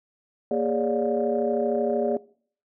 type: tone cluster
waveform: sine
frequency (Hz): 234.9 / 410.6 / 559 / 592 / 713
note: A#3 / G#4 / C#5 / D5 / F5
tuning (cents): +13 / -20 / +14 / +14 / +36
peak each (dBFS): -28 / -26 / -29 / -27 / -33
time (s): 0.51-2.17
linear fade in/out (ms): 2
effects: noise-tail reverb RT60 0.5 s tail -20 dB re dry + tanh soft clip ceiling -11 dBFS